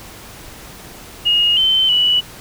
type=tone with pitch steps; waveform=sine; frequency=2865 / 3081 / 2951 Hz; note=F7 / G7 / F#7; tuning=+44 / -31 / -5 cents; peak=-11 dBFS; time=1.25-2.21 s; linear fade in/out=20 ms; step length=320 ms; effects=pink hiss -37 dBFS RMS until 2.4 s